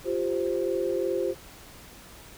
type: chord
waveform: sine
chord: F suspended second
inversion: none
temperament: equal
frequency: 349.2 / 392 / 523.3 Hz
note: F4 / G4 / C5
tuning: 0 / 0 / 0 cents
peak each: -29 dBFS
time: 0.04-1.35 s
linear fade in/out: 50 ms
effects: pink hiss -48 dBFS RMS until 2.37 s